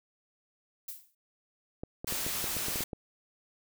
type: noise with exponential decay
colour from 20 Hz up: violet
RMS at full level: -37 dBFS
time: 0.88-1.15 s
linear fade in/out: 5 ms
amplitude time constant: 57 ms
type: clicks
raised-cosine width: 2 ms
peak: -24 dBFS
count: 10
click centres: 1.835 / 2.045 / 2.124 / 2.265 / 2.442 / 2.567 / 2.684 / 2.758 / 2.807 / 2.932 s
type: noise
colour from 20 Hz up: white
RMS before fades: -34 dBFS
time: 2.07-2.84 s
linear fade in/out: 5 ms
effects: none